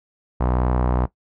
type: tone with low-pass filter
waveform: sawtooth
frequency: 62 Hz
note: B1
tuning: 7 cents sharp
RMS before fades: -20 dBFS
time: 0.4-1.06 s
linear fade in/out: 10 ms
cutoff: 1000 Hz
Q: 1.8
effects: noise-tail reverb RT60 0.1 s tail -17 dB re dry